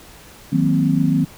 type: chord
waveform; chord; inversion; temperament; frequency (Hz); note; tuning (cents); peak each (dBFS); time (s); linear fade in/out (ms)
sine; C half-diminished seventh; first; equal with one note detuned; 158.65 / 185 / 233.1 / 261.6; Eb3 / Gb3 / Bb3 / C4; +34 / 0 / 0 / 0; -18 / -21 / -22 / -18; 0.52-1.25; 10
effects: pink hiss -43 dBFS RMS until 1.37 s